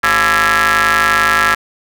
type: ring-modulated tone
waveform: sawtooth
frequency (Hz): 160.6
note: E3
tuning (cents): -45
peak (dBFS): -3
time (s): 0.03-1.55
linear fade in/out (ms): 10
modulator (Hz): 1500
effects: none